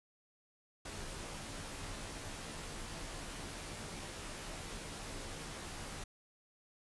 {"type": "noise with comb filter", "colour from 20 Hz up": "pink", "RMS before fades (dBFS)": -45, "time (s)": [0.85, 6.04], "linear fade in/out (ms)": 5, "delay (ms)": 16, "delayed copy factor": -0.6, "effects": ["resampled to 24000 Hz"]}